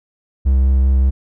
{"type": "tone with vibrato", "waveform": "triangle", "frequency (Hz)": 66.1, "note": "C2", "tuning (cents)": 18, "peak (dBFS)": -8, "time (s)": [0.45, 1.11], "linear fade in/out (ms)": 20, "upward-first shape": "triangle", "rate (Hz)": 5.1, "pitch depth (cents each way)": 18, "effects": []}